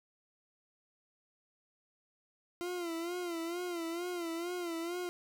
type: tone with vibrato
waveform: 40% pulse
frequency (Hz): 343.9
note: F4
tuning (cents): -27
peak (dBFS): -35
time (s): 2.61-5.09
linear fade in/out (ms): 0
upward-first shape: sine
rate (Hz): 2.2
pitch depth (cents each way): 78
effects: none